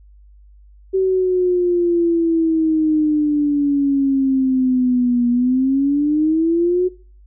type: exponential two-way sweep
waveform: sine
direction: down then up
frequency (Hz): 382.6 to 240 to 368.9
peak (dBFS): -13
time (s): 0.93-6.89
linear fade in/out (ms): 20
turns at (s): 5.29
effects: noise-tail reverb RT60 0.4 s tail -21 dB re dry + added 50 Hz sine -43 dBFS peak until 7.26 s